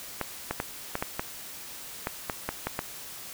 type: clicks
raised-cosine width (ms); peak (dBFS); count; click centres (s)
0.5; -13; 11; 0.213 / 0.51 / 0.601 / 0.954 / 1.025 / 1.195 / 2.071 / 2.298 / 2.49 / 2.67 / 2.791
effects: white hiss -42 dBFS RMS until 3.33 s